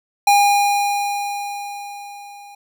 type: tone with level ramp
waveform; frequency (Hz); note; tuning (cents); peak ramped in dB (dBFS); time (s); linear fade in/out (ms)
square; 812; G#5; -39; -10 to -39; 0.27-2.55; 5
effects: none